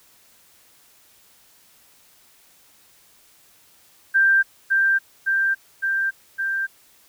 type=tone with echo; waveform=sine; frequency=1578 Hz; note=G6; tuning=11 cents sharp; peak=-13 dBFS; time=4.14-4.43 s; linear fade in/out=20 ms; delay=560 ms; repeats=4; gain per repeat=-2 dB; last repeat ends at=6.67 s; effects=white hiss -55 dBFS RMS until 7.08 s